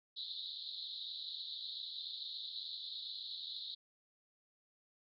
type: band-pass noise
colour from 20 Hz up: white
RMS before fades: -45 dBFS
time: 0.16-3.75 s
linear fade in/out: 10 ms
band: 3600 to 4200 Hz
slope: 96 dB/octave
effects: MP3 64 kbps